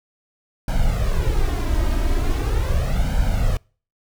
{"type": "noise with flanger", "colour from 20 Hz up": "brown", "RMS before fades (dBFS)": -19, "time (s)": [0.68, 3.57], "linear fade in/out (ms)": 2, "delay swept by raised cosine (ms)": [1.3, 3.2], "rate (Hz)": 0.4, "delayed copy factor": 0.75, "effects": ["noise-tail reverb RT60 0.4 s tail -26 dB re dry"]}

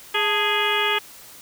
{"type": "harmonic tone with a mistuned harmonic", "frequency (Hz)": 415.3, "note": "G#4", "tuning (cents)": 0, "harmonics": [1, 2, 3, 4, 5, 6, 7, 8], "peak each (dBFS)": [-27, -27, -27, -27, -27, -27, -27, -27], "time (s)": [0.14, 0.99], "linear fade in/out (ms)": 10, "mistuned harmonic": 2, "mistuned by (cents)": 94, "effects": ["white hiss -44 dBFS RMS until 1.41 s"]}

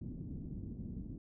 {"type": "low-pass noise", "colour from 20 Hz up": "white", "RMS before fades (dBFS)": -44, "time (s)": [0.01, 1.18], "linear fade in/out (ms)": 5, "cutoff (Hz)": 240, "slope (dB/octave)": 24, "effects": []}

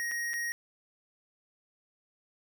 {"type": "tone with dropouts", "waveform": "square", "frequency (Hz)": 1880, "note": "A#6", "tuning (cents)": 14, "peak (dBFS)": -32, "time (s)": [0, 0.52], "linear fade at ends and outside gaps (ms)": 0, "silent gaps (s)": [[0.113, 0.117], [0.334, 0.339]], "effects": []}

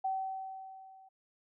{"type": "tone with level ramp", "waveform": "sine", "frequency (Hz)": 765, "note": "G5", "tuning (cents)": -42, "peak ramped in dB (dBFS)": [-29, -55], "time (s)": [0.04, 1.09], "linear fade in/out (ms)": 10, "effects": []}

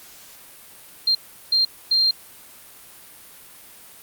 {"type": "tone bursts at uneven times", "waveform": "sine", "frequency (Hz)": 4186, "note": "C8", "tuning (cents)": 0, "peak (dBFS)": -15, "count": 3, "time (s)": [[1.07, 1.15], [1.52, 1.65], [1.91, 2.11]], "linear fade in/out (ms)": 5, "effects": ["white hiss -45 dBFS RMS until 4.02 s", "Opus 48 kbps"]}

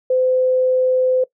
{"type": "tone", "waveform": "sine", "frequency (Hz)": 512, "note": "C5", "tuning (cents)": -38, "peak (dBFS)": -13, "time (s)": [0.1, 1.24], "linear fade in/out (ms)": 5, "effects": ["noise-tail reverb RT60 0.1 s tail -20 dB re dry"]}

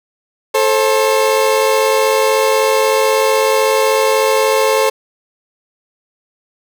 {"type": "tone pair together", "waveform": "30% pulse", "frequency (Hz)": [437.8, 534], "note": ["A4", "C5"], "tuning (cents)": [-9, 35], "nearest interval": "minor third", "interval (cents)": 344, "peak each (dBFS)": -11, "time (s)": [0.54, 4.9], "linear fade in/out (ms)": 10, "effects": []}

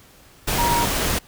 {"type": "tone in noise", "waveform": "sine", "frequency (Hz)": 946, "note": "A#5", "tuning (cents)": 25, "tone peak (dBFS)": -19, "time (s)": [0.58, 0.85], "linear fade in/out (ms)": 10, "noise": "pink", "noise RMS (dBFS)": -22, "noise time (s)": [0.47, 1.19], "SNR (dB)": 0, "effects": ["pink hiss -50 dBFS RMS until 1.27 s"]}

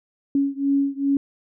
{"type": "beating tone pair", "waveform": "sine", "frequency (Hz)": [277.2, 279.7], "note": ["C#4", "C#4"], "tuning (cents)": [0, 16], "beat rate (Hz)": 2.5, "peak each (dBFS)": [-21, -22], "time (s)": [0.35, 1.17], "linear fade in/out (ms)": 2, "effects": []}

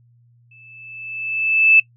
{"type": "tone with exponential growth", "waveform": "sine", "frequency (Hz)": 2629, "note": "E7", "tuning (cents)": -5, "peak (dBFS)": -6, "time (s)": [0.51, 1.8], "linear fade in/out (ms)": 5, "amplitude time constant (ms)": 280, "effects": ["noise-tail reverb RT60 0.1 s tail -21 dB re dry", "added 119 Hz sine -51 dBFS peak until 1.96 s"]}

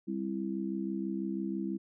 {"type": "harmonic tone", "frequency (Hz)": 66.1, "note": "C2", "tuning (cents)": 18, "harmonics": [3, 4, 5], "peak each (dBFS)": [-35, -39, -36], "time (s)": [0.07, 1.78], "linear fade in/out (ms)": 20, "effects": []}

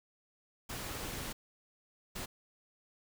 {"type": "noise bursts at uneven times", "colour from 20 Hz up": "pink", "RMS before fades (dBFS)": -41, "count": 2, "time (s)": [[0.69, 1.33], [2.15, 2.26]], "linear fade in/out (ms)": 10, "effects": []}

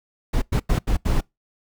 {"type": "noise bursts at uneven times", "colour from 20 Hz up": "brown", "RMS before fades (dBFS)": -19, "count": 5, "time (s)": [[0.33, 0.42], [0.52, 0.6], [0.69, 0.79], [0.87, 0.97], [1.05, 1.21]], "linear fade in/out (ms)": 10, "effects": ["noise-tail reverb RT60 0.2 s tail -25 dB re dry"]}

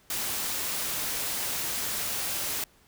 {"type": "noise", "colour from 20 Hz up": "white", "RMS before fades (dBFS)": -31, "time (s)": [0.1, 2.64], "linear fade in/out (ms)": 2, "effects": ["pink hiss -61 dBFS RMS until 2.87 s"]}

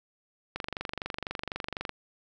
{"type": "click train", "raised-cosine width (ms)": 0.3, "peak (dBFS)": -17, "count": 33, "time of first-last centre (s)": [0.56, 1.893], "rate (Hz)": 24, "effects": []}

